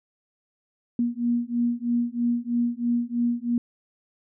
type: beating tone pair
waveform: sine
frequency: 237 / 240.1 Hz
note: A#3 / B3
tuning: +29 / -49 cents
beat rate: 3.1 Hz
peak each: -25 dBFS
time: 0.99-3.58 s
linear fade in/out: 2 ms
effects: none